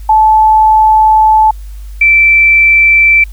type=tone pair in turn; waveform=sine; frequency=869 / 2333 Hz; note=A5 / D7; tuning=-22 / -12 cents; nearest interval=octave + perfect fourth; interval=1710 cents; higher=second; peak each=-3 dBFS; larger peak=neither; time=0.09-1.51 / 2.01-3.24 s; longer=first; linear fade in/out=5 ms; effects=added 50 Hz sine -23 dBFS peak until 3.32 s + white hiss -45 dBFS RMS until 3.32 s